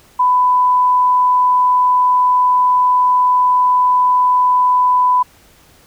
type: tone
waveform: sine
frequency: 998 Hz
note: B5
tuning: 18 cents sharp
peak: -9 dBFS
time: 0.19-5.23 s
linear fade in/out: 10 ms
effects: pink hiss -48 dBFS RMS until 5.86 s